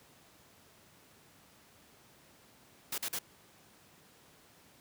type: noise bursts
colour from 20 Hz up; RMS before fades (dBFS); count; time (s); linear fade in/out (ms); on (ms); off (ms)
white; -36; 3; 2.92-3.189; 5; 61; 43
effects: pink hiss -61 dBFS RMS until 4.8 s + high-pass 100 Hz 12 dB/octave